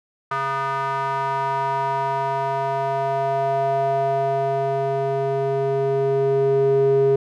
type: tone with band-pass filter sweep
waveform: square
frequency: 136.5 Hz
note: C#3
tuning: 26 cents flat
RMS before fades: -21 dBFS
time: 0.31-7.16 s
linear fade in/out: 5 ms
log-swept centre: 1200 to 400 Hz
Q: 3.8
effects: none